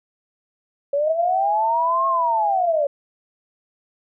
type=linear two-way sweep; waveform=sine; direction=up then down; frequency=554.4 to 1087 to 554.4 Hz; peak=-17 dBFS; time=0.93-2.87 s; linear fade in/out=5 ms; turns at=2.07 s
type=tone with pitch glide; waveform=sine; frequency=660 to 670 Hz; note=E5 to E5; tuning=+2 to +28 cents; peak=-25 dBFS; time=1.07-2.85 s; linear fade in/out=5 ms; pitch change=+26 cents; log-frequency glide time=1.32-2.56 s
effects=none